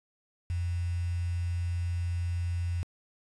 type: tone with quantisation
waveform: sine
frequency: 87.2 Hz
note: F2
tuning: 2 cents flat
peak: -28 dBFS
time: 0.5-2.83 s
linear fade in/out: 0 ms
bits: 8
effects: resampled to 24000 Hz